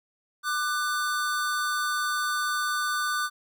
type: tone pair together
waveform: square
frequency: 1191.5 / 1493 Hz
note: D6 / F#6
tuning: +25 / +15 cents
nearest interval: major third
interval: 390 cents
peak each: -29 / -29 dBFS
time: 0.43-3.3 s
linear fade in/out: 50 ms
effects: none